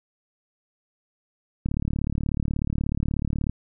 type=click train; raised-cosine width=5 ms; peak=-13 dBFS; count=68; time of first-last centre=1.66-3.496 s; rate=36.5 Hz; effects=none